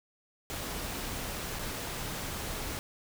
pink noise with dropouts, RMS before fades -37 dBFS, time 0.5-2.79 s, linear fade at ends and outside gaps 0 ms, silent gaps 1.588-1.593 s, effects none

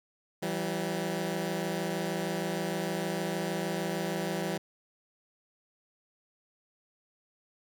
15% pulse tone pair together, 166.33 / 192.8 Hz, E3 / G3, +16 / -28 cents, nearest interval minor third, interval 256 cents, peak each -27 dBFS, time 0.42-4.58 s, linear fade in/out 10 ms, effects none

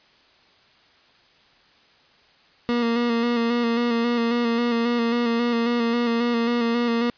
30% pulse tone with vibrato, 235.7 Hz, A#3, 19 cents sharp, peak -17 dBFS, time 2.69-7.1 s, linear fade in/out 0 ms, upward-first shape square, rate 3.7 Hz, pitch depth 27 cents each way, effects white hiss -56 dBFS RMS until 7.17 s + resampled to 11025 Hz

